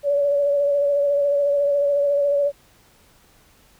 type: tone with vibrato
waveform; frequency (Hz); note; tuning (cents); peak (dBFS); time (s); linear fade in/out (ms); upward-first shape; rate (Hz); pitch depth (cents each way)
sine; 570; C#5; +48; -16; 0.03-2.52; 50; sine; 14; 26
effects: pink hiss -55 dBFS RMS until 3.79 s